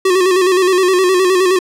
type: tone with vibrato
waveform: square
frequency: 370 Hz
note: F#4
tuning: in tune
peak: -10 dBFS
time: 0.05-1.59 s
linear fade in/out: 5 ms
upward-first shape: square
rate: 9.6 Hz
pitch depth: 52 cents each way
effects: low-pass 11000 Hz 12 dB/octave